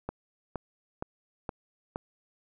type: click train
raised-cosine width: 1 ms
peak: -19 dBFS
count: 5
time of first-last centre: 0.09-1.959 s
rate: 2.14 Hz
effects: none